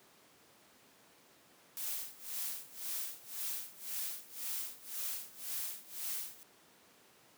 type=noise with tremolo; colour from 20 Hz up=blue; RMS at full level=-38 dBFS; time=1.77-6.43 s; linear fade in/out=0 ms; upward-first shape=sine; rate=1.9 Hz; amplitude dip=90%; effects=pink hiss -63 dBFS RMS until 7.37 s + high-pass 200 Hz 12 dB/octave